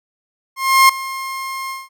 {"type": "tone with ADSR envelope", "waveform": "30% pulse", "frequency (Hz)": 1066, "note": "C6", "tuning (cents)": 32, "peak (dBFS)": -3, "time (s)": [0.56, 1.89], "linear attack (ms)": 330, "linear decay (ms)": 6, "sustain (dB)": -18, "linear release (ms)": 190, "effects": []}